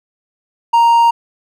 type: tone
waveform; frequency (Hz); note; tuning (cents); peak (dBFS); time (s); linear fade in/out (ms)
triangle; 932.3; A#5; 0; -5; 0.73-1.11; 10
effects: none